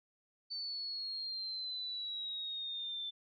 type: exponential sweep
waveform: sine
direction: down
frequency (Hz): 4532 to 3529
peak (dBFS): -38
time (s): 0.5-3.11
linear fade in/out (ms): 20
effects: none